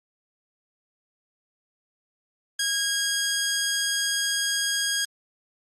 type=tone; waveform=10% pulse; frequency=1636 Hz; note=G#6; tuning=26 cents flat; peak=-14 dBFS; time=2.59-5.05 s; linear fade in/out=5 ms; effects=low-pass 10000 Hz 12 dB/octave + Opus 32 kbps